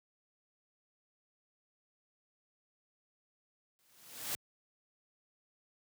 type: noise with exponential growth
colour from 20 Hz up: white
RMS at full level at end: -35 dBFS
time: 3.79-4.35 s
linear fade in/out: 0 ms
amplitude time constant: 120 ms
effects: high-pass 80 Hz 12 dB/octave